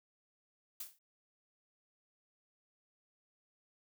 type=noise with exponential decay; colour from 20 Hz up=blue; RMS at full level=-39 dBFS; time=0.8-0.99 s; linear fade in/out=5 ms; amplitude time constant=41 ms; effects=none